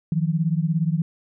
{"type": "beating tone pair", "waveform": "sine", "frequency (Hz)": [157.6, 174.6], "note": ["D#3", "F3"], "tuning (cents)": [23, 0], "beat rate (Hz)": 17, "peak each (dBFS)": [-21, -23], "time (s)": [0.12, 1.02], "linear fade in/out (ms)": 2, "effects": []}